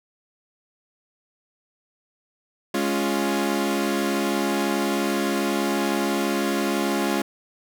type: chord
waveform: sawtooth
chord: Db major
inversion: second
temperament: equal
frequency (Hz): 207.7 / 277.2 / 349.2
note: Ab3 / Db4 / F4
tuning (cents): 0 / 0 / 0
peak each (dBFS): -22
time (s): 2.74-7.22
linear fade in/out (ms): 5
effects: none